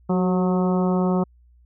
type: harmonic tone with a mistuned harmonic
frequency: 182.2 Hz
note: F#3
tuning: 26 cents flat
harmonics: 1 / 2 / 3 / 4 / 5 / 6 / 7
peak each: -19 / -25 / -29 / -31 / -33 / -35 / -36 dBFS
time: 0.09-1.24 s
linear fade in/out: 10 ms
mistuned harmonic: 2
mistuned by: +36 cents
effects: added 60 Hz sine -51 dBFS peak until 1.65 s